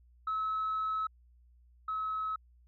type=tone pair in turn; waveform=sine; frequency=1293 / 1287 Hz; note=E6 / E6; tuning=-34 / -42 cents; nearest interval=unison; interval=8 cents; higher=first; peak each=-29 / -31 dBFS; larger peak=first; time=0.27-1.07 / 1.88-2.36 s; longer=first; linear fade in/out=5 ms; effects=tanh soft clip ceiling -27 dBFS + added 60 Hz sine -59 dBFS peak until 2.67 s